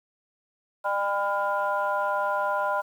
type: tone cluster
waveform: sine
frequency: 603 / 801 / 1003 / 1408 Hz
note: D5 / G5 / B5 / F6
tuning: +46 / +37 / +26 / +14 cents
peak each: -28 / -30 / -27 / -30 dBFS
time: 0.84-2.82 s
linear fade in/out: 20 ms
effects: tanh soft clip ceiling -14 dBFS + 9-bit